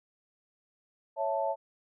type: chord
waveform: sine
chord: A major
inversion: first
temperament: equal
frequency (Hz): 554.4 / 659.3 / 880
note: C#5 / E5 / A5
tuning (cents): 0 / 0 / 0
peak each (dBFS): -32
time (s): 1.16-1.56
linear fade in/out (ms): 50
effects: none